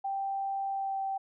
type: tone with pitch glide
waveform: sine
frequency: 784 to 777.2 Hz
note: G5 to G5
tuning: 0 to -15 cents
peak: -30 dBFS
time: 0.04-1.18 s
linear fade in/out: 10 ms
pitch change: -15 cents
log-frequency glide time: 0.7-1.01 s
effects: none